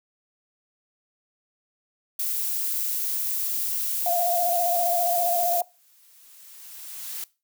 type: noise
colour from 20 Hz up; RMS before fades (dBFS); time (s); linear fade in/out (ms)
violet; -27; 2.19-5.61; 5
type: tone with vibrato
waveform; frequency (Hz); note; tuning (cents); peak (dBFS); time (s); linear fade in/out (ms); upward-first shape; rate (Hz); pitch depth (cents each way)
sine; 697; F5; -4; -22; 4.06-5.62; 2; square; 15; 33
type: noise with exponential growth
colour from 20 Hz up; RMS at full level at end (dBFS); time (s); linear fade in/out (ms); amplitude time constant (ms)
blue; -32; 5.21-7.24; 2; 440
effects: noise-tail reverb RT60 0.3 s tail -21 dB re dry